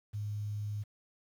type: tone with quantisation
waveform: sine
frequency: 104.3 Hz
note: G#2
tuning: 8 cents sharp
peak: -34 dBFS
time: 0.13-0.84 s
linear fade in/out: 20 ms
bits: 10
effects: none